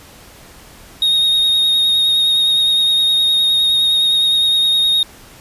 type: tone with vibrato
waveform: triangle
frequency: 3729 Hz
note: A#7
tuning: in tune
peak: -10 dBFS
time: 1.02-5.03 s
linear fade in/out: 2 ms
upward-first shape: triangle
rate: 9.7 Hz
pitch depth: 21 cents each way
effects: pink hiss -41 dBFS RMS until 5.4 s + resampled to 32000 Hz